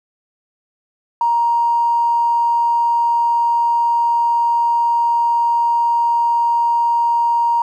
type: tone with tanh clipping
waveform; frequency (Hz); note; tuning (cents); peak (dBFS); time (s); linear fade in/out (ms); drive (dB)
triangle; 939; A#5; +12; -12; 1.21-7.62; 2; 2
effects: none